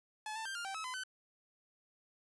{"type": "tone with pitch steps", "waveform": "sawtooth", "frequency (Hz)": [859, 888, 1576, 1404, 777, 1291, 1016, 1519], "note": ["A5", "A5", "G6", "F6", "G5", "E6", "B5", "F#6"], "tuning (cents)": [-42, 16, 9, 9, -16, -37, 49, 45], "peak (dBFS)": -36, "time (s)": [0.26, 1.036], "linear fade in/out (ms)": 2, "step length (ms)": 97, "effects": ["resampled to 24000 Hz"]}